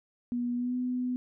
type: tone with pitch glide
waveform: sine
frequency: 242.4 to 250.1 Hz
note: B3 to B3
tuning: -32 to +22 cents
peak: -28 dBFS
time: 0.32-1.16 s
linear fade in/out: 0 ms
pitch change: +54 cents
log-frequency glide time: 0.55-0.75 s
effects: none